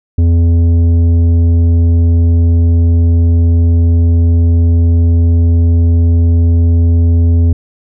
sine tone with tanh clipping, 84.3 Hz, E2, 39 cents sharp, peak -7 dBFS, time 0.18-7.53 s, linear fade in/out 5 ms, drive 9 dB, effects none

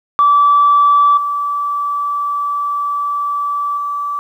sine tone with level steps, 1157 Hz, D6, 26 cents flat, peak -6 / -15 / -17 dBFS, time 0.19-4.19 s, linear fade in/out 0 ms, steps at 1.17 / 3.77 s, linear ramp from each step 5 ms, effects tanh soft clip ceiling -2 dBFS + 8-bit

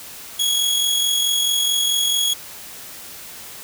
sawtooth tone with amplitude modulation, 3330 Hz, G#7, 4 cents sharp, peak -12 dBFS, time 0.39-2.34 s, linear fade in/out 10 ms, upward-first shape sine, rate 44.6 Hz, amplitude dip 40%, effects white hiss -37 dBFS RMS until 3.63 s

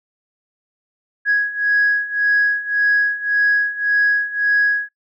sine beating tone pair, 1661.2 / 1663 Hz, G#6 / G#6, 0 / +2 cents, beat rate 1.8 Hz, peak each -18 / -15 dBFS, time 1.25-4.89 s, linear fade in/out 50 ms, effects noise-tail reverb RT60 0.1 s tail -21 dB re dry + tanh soft clip ceiling -8 dBFS

